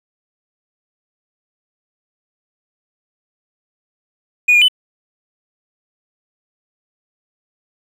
triangle tone with pitch steps, 2460 / 2422 / 3008 Hz, D#7 / D#7 / F#7, -20 / -47 / +28 cents, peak -5 dBFS, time 4.48-4.684 s, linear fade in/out 10 ms, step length 68 ms, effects tanh soft clip ceiling -3 dBFS

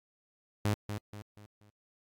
sawtooth tone with echo, 103.83 Hz, G#2, in tune, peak -23 dBFS, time 0.65-0.74 s, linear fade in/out 0 ms, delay 240 ms, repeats 4, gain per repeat -8 dB, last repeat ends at 1.7 s, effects AAC 64 kbps

